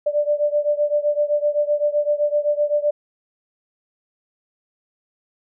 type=beating tone pair; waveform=sine; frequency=587.3 / 595.1 Hz; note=D5 / D5; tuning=0 / +23 cents; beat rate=7.8 Hz; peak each=-19 / -21 dBFS; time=0.06-2.91 s; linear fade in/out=10 ms; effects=none